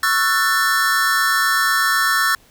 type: chord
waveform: square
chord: F# minor seventh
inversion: second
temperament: just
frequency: 1110 / 1332 / 1480 / 1776 Hz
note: C#6 / E6 / F#6 / A6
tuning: +2 / +18 / 0 / +16 cents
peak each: -24 / -21 / -23 / -19 dBFS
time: 0.03-2.35 s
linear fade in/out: 2 ms
effects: pink hiss -52 dBFS RMS until 2.5 s